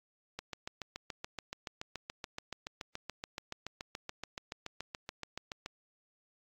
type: click train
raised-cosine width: 0.2 ms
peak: -22 dBFS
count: 38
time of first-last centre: 0.39-5.661 s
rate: 7.02 Hz
effects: AAC 48 kbps